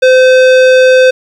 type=tone; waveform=square; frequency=514 Hz; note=C5; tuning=31 cents flat; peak=-3 dBFS; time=0.02-1.11 s; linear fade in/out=10 ms; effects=low-pass 4000 Hz 12 dB/octave + 7-bit